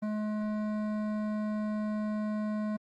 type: tone with hard clipping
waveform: sine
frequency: 212.5 Hz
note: G#3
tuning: 40 cents sharp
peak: -32 dBFS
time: 0.02-2.77 s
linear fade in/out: 10 ms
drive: 13 dB
effects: Opus 24 kbps